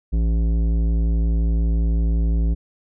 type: tone with tanh clipping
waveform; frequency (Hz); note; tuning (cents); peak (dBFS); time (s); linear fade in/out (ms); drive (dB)
sine; 55.9; A1; +28; -18; 0.12-2.55; 20; 13
effects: none